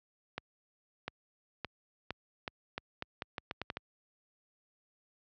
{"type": "accelerating click train", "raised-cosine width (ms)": 0.3, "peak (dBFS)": -20, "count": 13, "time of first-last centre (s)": [0.38, 3.77], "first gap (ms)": 700, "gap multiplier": 0.81, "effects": ["high-pass 60 Hz 12 dB/octave", "low-pass 5000 Hz 12 dB/octave"]}